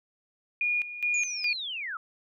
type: tone with tremolo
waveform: sine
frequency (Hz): 2438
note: D#7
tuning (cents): -36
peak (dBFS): -24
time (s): 0.61-1.53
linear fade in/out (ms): 2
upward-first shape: square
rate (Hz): 2.4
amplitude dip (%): 75
type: linear sweep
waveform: sine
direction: down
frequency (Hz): 7040 to 1244.5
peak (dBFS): -32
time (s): 1.14-1.97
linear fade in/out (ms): 2
effects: none